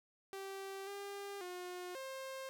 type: tone with pitch steps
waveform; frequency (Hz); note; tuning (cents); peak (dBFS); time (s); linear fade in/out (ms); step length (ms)
sawtooth; 389.1 / 400.7 / 359.5 / 531; G4 / G4 / F#4 / C5; -13 / +38 / -50 / +25; -40; 0.33-2.49; 0; 540
effects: none